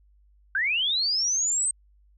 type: linear sweep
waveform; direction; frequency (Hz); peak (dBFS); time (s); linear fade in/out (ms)
sine; up; 1499 to 8372; -22; 0.55-1.71; 2
effects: added 50 Hz sine -56 dBFS peak until 2.17 s